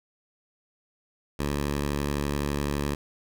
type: tone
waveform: 10% pulse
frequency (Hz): 71.9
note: D2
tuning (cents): -36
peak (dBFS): -18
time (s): 1.39-2.95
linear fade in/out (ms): 5
effects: none